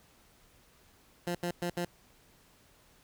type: tone bursts at uneven times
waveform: 15% pulse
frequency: 174.61 Hz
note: F3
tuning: in tune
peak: -25 dBFS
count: 4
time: 1.27-1.35 / 1.43-1.51 / 1.62-1.7 / 1.77-1.85 s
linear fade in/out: 2 ms
effects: pink hiss -63 dBFS RMS until 3.03 s